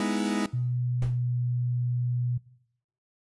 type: chord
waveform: 40% pulse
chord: E major seventh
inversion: first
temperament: equal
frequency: 207.7 / 246.9 / 311.1 / 329.6 Hz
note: G#3 / B3 / D#4 / E4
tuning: 0 / 0 / 0 / 0 cents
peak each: -27 / -31 / -32 / -33 dBFS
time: 0-0.46 s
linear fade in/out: 2 ms
type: tone with pitch glide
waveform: sine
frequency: 123.47 to 122.62 Hz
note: B2 to B2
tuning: 0 to -12 cents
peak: -25 dBFS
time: 0.53-2.38 s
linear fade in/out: 10 ms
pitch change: -12 cents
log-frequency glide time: 0.75-1.35 s
type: noise with exponential decay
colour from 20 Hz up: brown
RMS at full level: -29 dBFS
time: 1.02-1.23 s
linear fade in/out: 2 ms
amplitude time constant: 44 ms
effects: noise-tail reverb RT60 0.7 s tail -19 dB re dry + resampled to 24000 Hz